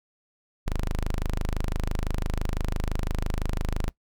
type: tone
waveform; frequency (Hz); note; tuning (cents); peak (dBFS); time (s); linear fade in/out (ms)
sawtooth; 25.93; G#0; -2; -21; 0.66-3.89; 0
effects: noise-tail reverb RT60 0.1 s tail -20 dB re dry